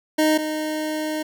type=tone pair in turn; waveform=25% pulse; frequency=310 / 308.9 Hz; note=D#4 / D#4; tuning=-6 / -12 cents; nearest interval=unison; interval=6 cents; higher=first; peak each=-12 / -20 dBFS; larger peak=first; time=0.18-0.38 / 0.38-1.23 s; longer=second; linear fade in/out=10 ms; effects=none